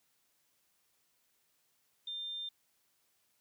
sine tone, 3600 Hz, A7, 39 cents sharp, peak -38 dBFS, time 2.07-2.49 s, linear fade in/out 5 ms, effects white hiss -75 dBFS RMS until 3.4 s + high-pass 60 Hz 12 dB/octave

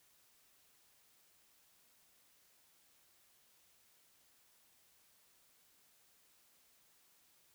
silence, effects white hiss -70 dBFS RMS until 7.54 s

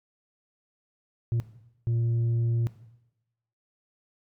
sine tone bursts at uneven times, 116.54 Hz, A#2, in tune, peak -20 dBFS, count 2, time 1.32-1.4 / 1.87-2.67 s, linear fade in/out 0 ms, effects noise-tail reverb RT60 0.9 s tail -18 dB re dry + tanh soft clip ceiling -22 dBFS

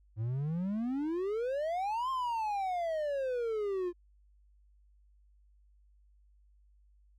triangle exponential two-way sweep, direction up then down, 105.2 to 1069 to 344.8 Hz, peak -29 dBFS, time 0.16-3.93 s, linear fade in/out 50 ms, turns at 2.1 s, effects added 50 Hz sine -61 dBFS peak until 7.18 s

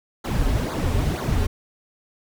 brown noise with flanger, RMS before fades -22 dBFS, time 0.24-1.47 s, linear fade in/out 10 ms, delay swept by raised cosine 0.36 to 6.16 ms, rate 2.1 Hz, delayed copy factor -1, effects none

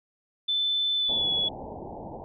sine tone with pitch glide, 3520 to 3388 Hz, A7 to G#7, 0 to +34 cents, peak -23 dBFS, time 0.48-1.49 s, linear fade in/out 10 ms, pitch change -66 cents, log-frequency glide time 0.97-1.3 s
white low-pass noise, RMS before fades -39 dBFS, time 1.09-2.24 s, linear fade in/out 0 ms, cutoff 910 Hz, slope 96 dB/octave
effects none

